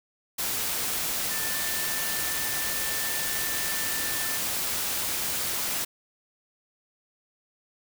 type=tone in noise; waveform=sine; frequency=1776 Hz; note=A6; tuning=16 cents sharp; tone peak=-36 dBFS; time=1.3-4.38 s; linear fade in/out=10 ms; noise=white; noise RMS=-29 dBFS; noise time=0.38-5.85 s; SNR=-10 dB; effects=none